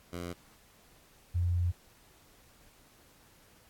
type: tone pair in turn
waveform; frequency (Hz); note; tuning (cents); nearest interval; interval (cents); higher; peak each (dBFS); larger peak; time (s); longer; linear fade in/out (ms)
10% pulse / sine; 87.31 / 87.68; F2 / F2; 0 / +7; unison; 7; second; -29 / -26; second; 0.12-0.34 / 1.34-1.72; second; 20
effects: pink hiss -61 dBFS RMS until 3.69 s + AAC 64 kbps